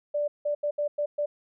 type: tone bursts at uneven times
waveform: sine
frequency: 587.3 Hz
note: D5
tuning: in tune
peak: -24 dBFS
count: 6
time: 0.14-0.28 / 0.45-0.55 / 0.63-0.71 / 0.78-0.88 / 0.98-1.06 / 1.18-1.26 s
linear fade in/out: 10 ms
effects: none